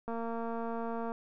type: click train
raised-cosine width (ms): 1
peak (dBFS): -25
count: 240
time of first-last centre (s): 0.08-1.119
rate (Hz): 230
effects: none